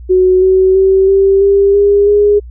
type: tone with pitch steps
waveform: sine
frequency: 370 / 376.7 / 383.5 / 390.4 / 397.5 / 404.7 / 412 Hz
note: F#4 / F#4 / G4 / G4 / G4 / G#4 / G#4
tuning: 0 / +31 / -38 / -7 / +24 / -45 / -14 cents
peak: -5 dBFS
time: 0.09-2.4 s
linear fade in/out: 20 ms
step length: 330 ms
effects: added 60 Hz sine -27 dBFS peak until 2.5 s